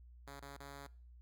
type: tone with dropouts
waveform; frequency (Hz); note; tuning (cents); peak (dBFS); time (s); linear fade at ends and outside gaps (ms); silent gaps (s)
5% pulse; 140.2; C#3; +20; -38; 0.27-0.87; 5; 0.399-0.422 / 0.568-0.601
effects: noise-tail reverb RT60 0.5 s tail -22 dB re dry + added 60 Hz sine -55 dBFS peak until 1.21 s